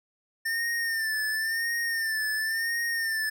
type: tone with vibrato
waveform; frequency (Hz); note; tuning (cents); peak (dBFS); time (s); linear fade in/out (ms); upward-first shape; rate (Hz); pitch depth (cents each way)
square; 1800; A6; +39; -27; 0.45-3.3; 10; sine; 0.95; 60
effects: none